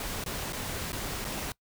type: noise with dropouts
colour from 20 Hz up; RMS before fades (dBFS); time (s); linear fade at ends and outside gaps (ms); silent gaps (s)
pink; -35; 0-1.52; 2; 0.24-0.261 / 0.525-0.53 / 0.921-0.929 / 1.245-1.249
effects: noise-tail reverb RT60 0.1 s tail -22 dB re dry